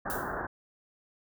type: low-pass noise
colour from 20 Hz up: white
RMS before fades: -35 dBFS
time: 0.05-0.47 s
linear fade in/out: 10 ms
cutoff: 1700 Hz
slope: 96 dB/octave
type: noise with exponential decay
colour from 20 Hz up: violet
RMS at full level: -34 dBFS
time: 0.1-0.42 s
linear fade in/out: 0 ms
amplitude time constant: 68 ms
effects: none